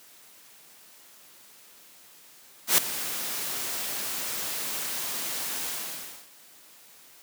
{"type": "noise with ADSR envelope", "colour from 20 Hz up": "white", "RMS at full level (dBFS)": -17, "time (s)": [2.67, 6.28], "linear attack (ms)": 110, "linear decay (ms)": 4, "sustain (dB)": -15, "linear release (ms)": 610, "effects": ["white hiss -53 dBFS RMS until 7.22 s", "high-pass 150 Hz 12 dB/octave"]}